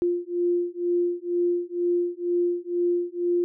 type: beating tone pair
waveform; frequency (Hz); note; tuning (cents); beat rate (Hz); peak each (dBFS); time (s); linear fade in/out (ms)
sine; 349.2 / 351.3; F4 / F4; 0 / +10; 2.1; -25; 0.02-3.44; 0
effects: none